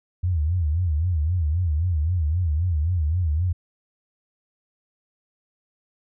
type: tone with vibrato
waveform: sine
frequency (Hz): 82.41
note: E2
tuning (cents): 0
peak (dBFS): -19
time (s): 0.23-3.53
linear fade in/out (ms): 10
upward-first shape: sine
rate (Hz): 3.8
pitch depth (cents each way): 190
effects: none